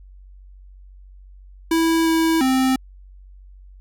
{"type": "tone with pitch steps", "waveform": "square", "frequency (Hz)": [327.8, 325.6, 261.4], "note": ["E4", "E4", "C4"], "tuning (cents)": [-10, -21, -1], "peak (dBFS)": -16, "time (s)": [1.71, 2.76], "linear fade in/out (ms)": 5, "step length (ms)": 350, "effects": ["added 47 Hz sine -41 dBFS peak until 3.8 s"]}